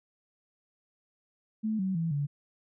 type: tone with pitch steps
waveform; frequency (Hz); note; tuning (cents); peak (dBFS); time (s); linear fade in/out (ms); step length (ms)
sine; 217.7 / 189.52 / 164.99 / 143.63; A3 / F#3 / E3 / D3; -18 / +42 / +2 / -38; -27; 1.63-2.27; 20; 160
effects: none